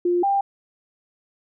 sine tone pair in turn, 351.9 / 793.9 Hz, F4 / G5, +13 / +22 cents, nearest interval octave + major second, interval 1409 cents, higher second, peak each -17 dBFS, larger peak neither, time 0.05-0.23 / 0.23-0.41 s, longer neither, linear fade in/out 5 ms, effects none

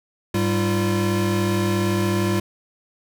square tone cluster, 102.1 / 195.9 / 343.5 Hz, G#2 / G3 / F4, -29 / -1 / -29 cents, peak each -24 dBFS, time 0.34-2.4 s, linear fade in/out 5 ms, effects none

